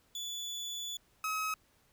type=tone pair in turn; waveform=30% pulse; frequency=3453 / 1276.3 Hz; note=A7 / D#6; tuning=-33 / +44 cents; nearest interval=octave + perfect fourth; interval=1723 cents; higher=first; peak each=-35 / -30 dBFS; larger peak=second; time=0.15-0.97 / 1.24-1.54 s; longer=first; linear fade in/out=2 ms; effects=pink hiss -69 dBFS RMS until 1.92 s